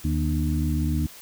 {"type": "harmonic tone with a mistuned harmonic", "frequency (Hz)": 75.7, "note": "D#2", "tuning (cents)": -47, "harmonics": [1, 2, 3, 4], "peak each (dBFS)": [-24, -27, -29, -30], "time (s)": [0.04, 1.07], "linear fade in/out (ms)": 10, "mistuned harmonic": 3, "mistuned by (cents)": 65, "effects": ["white hiss -45 dBFS RMS until 1.21 s"]}